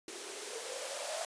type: noise with band-pass filter sweep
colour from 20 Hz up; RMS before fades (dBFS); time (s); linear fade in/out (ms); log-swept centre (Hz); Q
violet; -41; 0.08-1.25; 2; 350 to 660; 8.6
effects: resampled to 22050 Hz